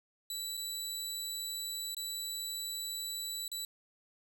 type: tone with dropouts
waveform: 20% pulse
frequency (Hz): 3951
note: B7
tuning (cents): 0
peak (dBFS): -31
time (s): 0.3-3.65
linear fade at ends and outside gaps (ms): 2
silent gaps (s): 0.57-0.574 / 1.947-1.967 / 3.48-3.516
effects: none

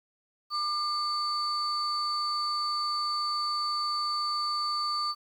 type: tone pair together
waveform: sine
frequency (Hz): 1199 / 4527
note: D6 / C#8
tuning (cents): +36 / +36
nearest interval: octave + major seventh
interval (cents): 2300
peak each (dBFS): -28 / -30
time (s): 0.5-5.15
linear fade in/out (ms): 50
effects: tanh soft clip ceiling -22 dBFS + 10-bit

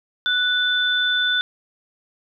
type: tone pair together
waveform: sine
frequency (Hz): 1480 / 3517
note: F#6 / A7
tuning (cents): 0 / -1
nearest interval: octave + minor third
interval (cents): 1499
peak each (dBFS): -20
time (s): 0.26-1.41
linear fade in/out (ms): 0
effects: none

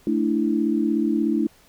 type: chord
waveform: sine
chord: A suspended fourth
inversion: none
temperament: just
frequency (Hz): 220 / 293.3 / 330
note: A3 / D4 / E4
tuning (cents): 0 / -2 / +2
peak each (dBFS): -23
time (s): 0.07-1.47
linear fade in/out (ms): 2
effects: pink hiss -55 dBFS RMS until 1.68 s

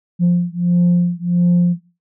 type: beating tone pair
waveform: sine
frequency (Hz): 174.61 / 176.11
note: F3 / F3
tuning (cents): 0 / +15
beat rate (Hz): 1.5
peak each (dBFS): -13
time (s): 0.19-1.77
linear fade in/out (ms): 50
effects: noise-tail reverb RT60 0.3 s tail -17 dB re dry + tanh soft clip ceiling -8 dBFS

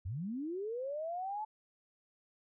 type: linear sweep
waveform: sine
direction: up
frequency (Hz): 77.78 to 874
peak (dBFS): -36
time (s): 0.05-1.45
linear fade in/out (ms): 10
effects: none

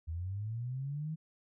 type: linear sweep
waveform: sine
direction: up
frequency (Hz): 77.78 to 160.9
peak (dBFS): -35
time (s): 0.07-1.16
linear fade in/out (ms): 20
effects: none

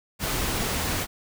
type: noise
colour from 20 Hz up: pink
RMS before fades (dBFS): -27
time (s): 0.19-1.07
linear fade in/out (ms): 50
effects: none

